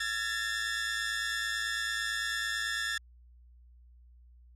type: tone cluster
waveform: sawtooth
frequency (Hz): 1357 / 1692 / 1801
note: E6 / G#6 / A6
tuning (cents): +50 / +32 / +40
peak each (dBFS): -39 / -31 / -30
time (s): 0-2.98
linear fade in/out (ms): 5
effects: added 60 Hz sine -54 dBFS peak until 4.55 s + low-pass 9000 Hz 12 dB/octave